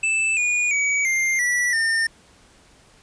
square tone with pitch steps, 2637 / 2446 / 2269 / 2105 / 1952.8 / 1811.6 Hz, E7 / D#7 / C#7 / C7 / B6 / A#6, 0 / -30 / +40 / +10 / -20 / -50 cents, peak -19 dBFS, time 0.03-2.07 s, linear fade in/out 5 ms, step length 340 ms, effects pink hiss -53 dBFS RMS until 3.02 s + resampled to 22050 Hz

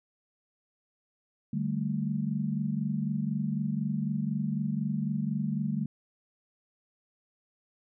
sine chord, D suspended fourth, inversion none, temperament equal with one note detuned, 150 / 196 / 220 Hz, D3 / G3 / A3, +37 / 0 / 0 cents, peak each -32 dBFS, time 1.53-5.86 s, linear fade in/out 5 ms, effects none

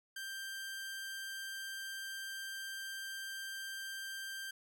sawtooth tone, 1577 Hz, G6, 10 cents sharp, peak -38 dBFS, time 0.16-4.51 s, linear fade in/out 5 ms, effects none

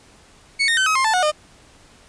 30% pulse tone with pitch steps, 2217 / 1842.9 / 1531.9 / 1273.3 / 1058.4 / 879.8 / 731.3 / 607.9 Hz, C#7 / A#6 / G6 / D#6 / C6 / A5 / F#5 / D#5, 0 / -20 / -40 / +40 / +20 / 0 / -20 / -40 cents, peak -13 dBFS, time 0.59-1.318 s, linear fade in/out 20 ms, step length 91 ms, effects pink hiss -50 dBFS RMS until 2.08 s + resampled to 22050 Hz

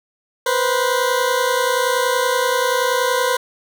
20% pulse tone pair together, 487.4 / 517.9 Hz, B4 / C5, -23 / -18 cents, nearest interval minor second, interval 105 cents, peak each -14 dBFS, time 0.46-3.37 s, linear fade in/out 5 ms, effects none

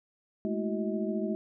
sine tone cluster, 209.5 / 223.4 / 328.2 / 375 / 634 Hz, G#3 / A3 / E4 / F#4 / D#5, +15 / +27 / -8 / +23 / +32 cents, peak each -32 / -37 / -36 / -35 / -38 dBFS, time 0.45-1.35 s, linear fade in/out 0 ms, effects none

